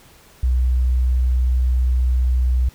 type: tone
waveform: sine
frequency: 62.6 Hz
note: B1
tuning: 24 cents sharp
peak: -14 dBFS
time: 0.43-2.69 s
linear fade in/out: 5 ms
effects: pink hiss -49 dBFS RMS until 2.74 s